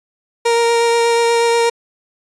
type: tone with vibrato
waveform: 30% pulse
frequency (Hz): 466.8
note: A#4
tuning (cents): +2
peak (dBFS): -9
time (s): 0.45-1.7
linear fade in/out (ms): 10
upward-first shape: sine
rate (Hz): 8.3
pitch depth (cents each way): 10
effects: resampled to 22050 Hz